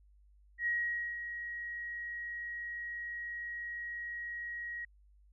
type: tone with ADSR envelope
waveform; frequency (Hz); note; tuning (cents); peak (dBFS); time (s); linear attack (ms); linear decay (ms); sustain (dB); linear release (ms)
sine; 1897; A#6; +30; -29; 0.58-4.85; 84; 500; -9; 5
effects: added 50 Hz sine -60 dBFS peak until 5.32 s